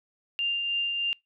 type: tone with tremolo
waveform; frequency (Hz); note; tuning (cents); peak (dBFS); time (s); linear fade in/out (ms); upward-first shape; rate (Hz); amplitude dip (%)
sine; 2794; F7; 0; -24; 0.39-1.13; 0; triangle; 3.2; 35
effects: noise-tail reverb RT60 0.2 s tail -26 dB re dry